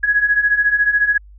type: beating tone pair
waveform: sine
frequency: 1661.2 / 1675.2 Hz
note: G#6 / G#6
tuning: 0 / +15 cents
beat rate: 14 Hz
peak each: -18 / -14 dBFS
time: 0.03-1.18 s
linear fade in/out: 10 ms
effects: added 50 Hz sine -39 dBFS peak until 1.38 s